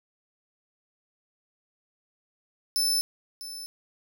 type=tone with echo; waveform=sawtooth; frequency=5274 Hz; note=E8; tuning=in tune; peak=-20 dBFS; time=2.76-3.01 s; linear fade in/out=0 ms; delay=650 ms; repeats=1; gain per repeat=-14 dB; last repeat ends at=3.66 s; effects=none